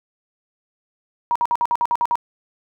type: tone bursts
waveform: sine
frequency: 952 Hz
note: A#5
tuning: 36 cents sharp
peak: -15 dBFS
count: 9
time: 1.31-2.155 s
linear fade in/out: 0 ms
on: 45 ms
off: 55 ms
effects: none